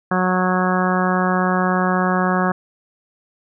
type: harmonic tone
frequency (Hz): 183.5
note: F#3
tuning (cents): -14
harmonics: 1 / 2 / 3 / 4 / 5 / 6 / 7 / 8 / 9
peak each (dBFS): -19 / -25 / -26 / -24 / -28 / -24 / -26 / -29 / -26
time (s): 0.11-2.52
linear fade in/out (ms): 5
effects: none